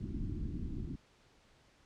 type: low-pass noise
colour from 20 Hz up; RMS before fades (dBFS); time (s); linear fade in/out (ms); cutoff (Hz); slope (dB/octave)
pink; -39; 0-0.96; 10; 330; 48
effects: pink hiss -66 dBFS RMS until 1.85 s + low-pass 6000 Hz 12 dB/octave